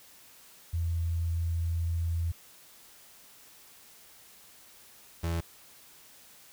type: tone pair in turn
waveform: sine / 35% pulse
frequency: 83.8 / 83.8 Hz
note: E2 / E2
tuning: +29 / +29 cents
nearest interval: unison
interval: 0 cents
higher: neither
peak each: -27 dBFS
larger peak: neither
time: 0.73-2.32 / 5.23-5.41 s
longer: first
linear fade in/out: 10 ms
effects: white hiss -55 dBFS RMS until 6.52 s